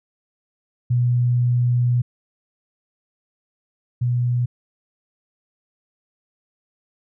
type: tone pair in turn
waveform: sine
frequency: 122.3 / 122.3 Hz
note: B2 / B2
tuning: -16 / -16 cents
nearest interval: unison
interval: 0 cents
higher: neither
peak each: -15 / -17 dBFS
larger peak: first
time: 0.9-2.02 / 4.01-4.46 s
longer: first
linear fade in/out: 10 ms
effects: none